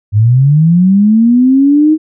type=linear sweep; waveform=sine; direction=up; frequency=99.6 to 317.4 Hz; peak=-4 dBFS; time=0.12-1.98 s; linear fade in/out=50 ms; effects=none